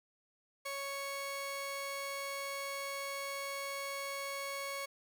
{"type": "tone pair together", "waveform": "sawtooth", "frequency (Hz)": [554.4, 1108.8], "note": ["C#5", "C#6"], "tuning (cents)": [0, 0], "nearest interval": "octave", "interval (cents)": 1200, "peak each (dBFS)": [-38, -35], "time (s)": [0.65, 4.86], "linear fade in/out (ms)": 10, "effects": []}